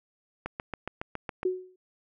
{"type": "click train", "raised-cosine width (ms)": 0.5, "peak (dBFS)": -18, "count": 8, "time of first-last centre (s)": [0.46, 1.431], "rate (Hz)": 7.21}
{"type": "tone with exponential decay", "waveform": "sine", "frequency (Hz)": 369, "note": "F#4", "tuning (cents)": -5, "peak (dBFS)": -21, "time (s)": [1.45, 1.76], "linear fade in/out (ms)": 5, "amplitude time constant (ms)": 66}
{"effects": []}